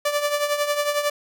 sawtooth tone with tremolo, 585 Hz, D5, 7 cents flat, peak -14 dBFS, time 0.05-1.1 s, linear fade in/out 5 ms, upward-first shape triangle, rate 11 Hz, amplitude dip 70%, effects none

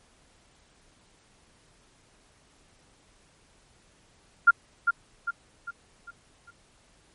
sine tone with echo, 1396.9 Hz, F6, in tune, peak -11 dBFS, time 4.47-4.51 s, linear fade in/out 10 ms, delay 400 ms, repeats 5, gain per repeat -7 dB, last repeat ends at 6.51 s, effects pink hiss -61 dBFS RMS until 7.14 s + MP3 48 kbps

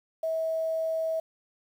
sine tone with quantisation, 646 Hz, E5, 35 cents flat, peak -26 dBFS, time 0.23-1.2 s, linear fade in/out 5 ms, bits 9, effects none

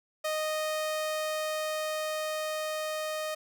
sawtooth tone with level ramp, 620 Hz, D#5, 6 cents flat, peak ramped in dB -25 to -28 dBFS, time 0.24-3.35 s, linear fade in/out 10 ms, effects none

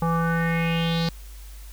square tone with low-pass filter sweep, 166.4 Hz, E3, 17 cents sharp, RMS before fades -23 dBFS, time 0.02-1.09 s, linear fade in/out 2 ms, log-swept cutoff 1000 to 4500 Hz, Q 4.8, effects added 50 Hz sine -38 dBFS peak until 1.72 s + white hiss -50 dBFS RMS until 1.72 s

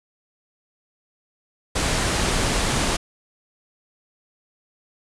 pink low-pass noise, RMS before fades -22 dBFS, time 1.75-2.97 s, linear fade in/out 10 ms, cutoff 10000 Hz, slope 48 dB/octave, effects none

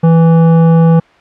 sine tone with hard clipping, 164.81 Hz, E3, in tune, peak -6 dBFS, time 0.03-1 s, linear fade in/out 10 ms, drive 12 dB, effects white hiss -44 dBFS RMS until 1.2 s + low-pass 2000 Hz 12 dB/octave

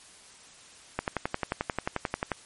click train, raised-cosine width 0.5 ms, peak -12 dBFS, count 16, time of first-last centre 0.99-2.317 s, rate 11.3 Hz, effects white hiss -52 dBFS RMS until 2.45 s + MP3 48 kbps

